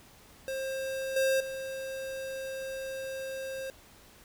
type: tone with level steps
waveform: square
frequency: 532 Hz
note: C5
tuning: 29 cents sharp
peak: -33 / -25 / -36 dBFS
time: 0.48-3.7 s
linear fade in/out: 0 ms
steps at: 1.16 / 1.4 s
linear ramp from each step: 5 ms
effects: pink hiss -56 dBFS RMS until 4.24 s